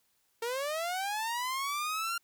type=linear sweep; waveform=sawtooth; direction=up; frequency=452 to 1400 Hz; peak=-28 dBFS; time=0.42-2.18 s; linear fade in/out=5 ms; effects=white hiss -73 dBFS RMS until 2.23 s